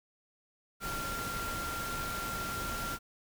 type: tone in noise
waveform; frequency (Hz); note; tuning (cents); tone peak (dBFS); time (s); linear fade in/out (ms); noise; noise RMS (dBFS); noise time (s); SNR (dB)
sine; 1380; F6; -21; -37; 0.8-2.99; 50; pink; -39; 0.8-2.99; -1
effects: none